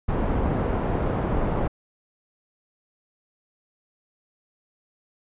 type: low-pass noise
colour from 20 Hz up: pink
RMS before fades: -24 dBFS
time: 0.08-1.68 s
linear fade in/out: 10 ms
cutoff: 870 Hz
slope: 12 dB/octave
effects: resampled to 8000 Hz